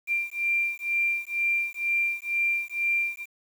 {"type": "beating tone pair", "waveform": "sine", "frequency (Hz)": [2373, 2375.1], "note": ["D7", "D7"], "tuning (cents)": [17, 19], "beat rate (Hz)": 2.1, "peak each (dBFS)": -27, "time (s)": [0.07, 3.26], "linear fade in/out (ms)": 50, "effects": ["8-bit"]}